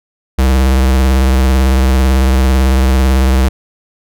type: tone with vibrato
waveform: square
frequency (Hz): 65.41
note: C2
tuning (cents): 0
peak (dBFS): -8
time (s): 0.38-3.49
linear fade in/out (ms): 10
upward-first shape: triangle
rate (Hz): 18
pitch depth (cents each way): 70
effects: none